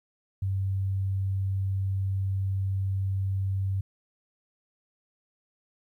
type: tone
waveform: sine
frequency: 96.6 Hz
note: G2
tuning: 25 cents flat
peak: -25 dBFS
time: 0.42-3.81 s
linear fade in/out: 5 ms
effects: 11-bit